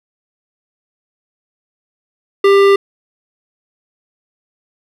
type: tone with hard clipping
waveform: sine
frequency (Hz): 396.5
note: G4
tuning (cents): +20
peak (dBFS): -8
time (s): 2.44-2.76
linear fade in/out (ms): 5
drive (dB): 15
effects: none